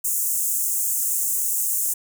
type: high-pass noise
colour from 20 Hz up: pink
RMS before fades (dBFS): -23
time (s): 0.04-1.94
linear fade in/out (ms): 10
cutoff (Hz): 6900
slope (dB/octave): 48
effects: none